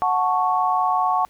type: chord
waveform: sine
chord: F# minor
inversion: none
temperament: equal with one note detuned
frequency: 734.9 / 880 / 1108.7 Hz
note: F#5 / A5 / C#6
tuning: -12 / 0 / 0 cents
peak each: -21 / -23 / -21 dBFS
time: 0.02-1.25 s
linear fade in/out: 0 ms
effects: pink hiss -57 dBFS RMS until 1.29 s